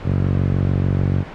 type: tone with band-pass filter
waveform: 5% pulse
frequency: 46.82 Hz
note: F#1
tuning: 21 cents sharp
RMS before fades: -18 dBFS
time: 0.03-1.25 s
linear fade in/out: 50 ms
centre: 110 Hz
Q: 2.1
effects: pink hiss -33 dBFS RMS until 1.34 s + low-pass 2000 Hz 12 dB/octave